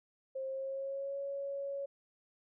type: tone with pitch glide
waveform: sine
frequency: 531 to 556.8 Hz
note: C5 to C#5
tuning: +25 to +8 cents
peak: -36 dBFS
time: 0.35-1.86 s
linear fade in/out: 10 ms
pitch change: +83 cents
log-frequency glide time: 0.46-1.18 s
effects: none